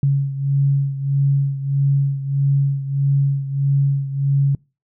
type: beating tone pair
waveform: sine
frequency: 138.59 / 140.19 Hz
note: C#3 / C#3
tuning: 0 / +20 cents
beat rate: 1.6 Hz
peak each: -16 / -21 dBFS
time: 0.03-4.55 s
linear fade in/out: 2 ms
effects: noise-tail reverb RT60 0.3 s tail -26 dB re dry